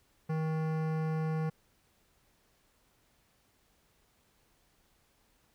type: tone with hard clipping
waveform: sine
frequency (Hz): 158.1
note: D#3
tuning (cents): +28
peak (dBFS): -32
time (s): 0.29-1.5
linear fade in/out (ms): 10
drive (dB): 17
effects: pink hiss -70 dBFS RMS until 5.54 s